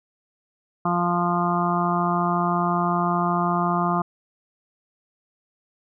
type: harmonic tone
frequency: 174.61 Hz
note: F3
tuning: in tune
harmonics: 1 / 2 / 4 / 5 / 6 / 7 / 8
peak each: -24 / -29 / -26 / -30 / -27 / -26 / -39 dBFS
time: 0.85-4.02 s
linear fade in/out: 5 ms
effects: none